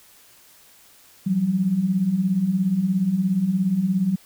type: beating tone pair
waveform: sine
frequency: 173.4 / 190.4 Hz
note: F3 / F#3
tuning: -12 / +50 cents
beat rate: 17 Hz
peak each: -25 / -19 dBFS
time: 1.26-4.16 s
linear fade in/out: 10 ms
effects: white hiss -52 dBFS RMS until 4.25 s